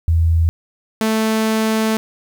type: tone pair in turn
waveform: sine / sawtooth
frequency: 82.41 / 220 Hz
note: E2 / A3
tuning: 0 / 0 cents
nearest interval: octave + perfect fourth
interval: 1700 cents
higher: second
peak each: -11 dBFS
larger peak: neither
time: 0.08-0.49 / 1.01-1.97 s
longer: second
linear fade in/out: 0 ms
effects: 8-bit